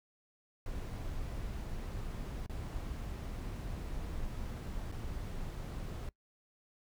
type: noise with dropouts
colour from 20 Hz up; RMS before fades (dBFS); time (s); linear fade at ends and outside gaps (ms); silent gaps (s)
brown; -40; 0.66-6.09; 1; 2.462-2.496 / 4.917-4.923
effects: noise-tail reverb RT60 0.1 s tail -22 dB re dry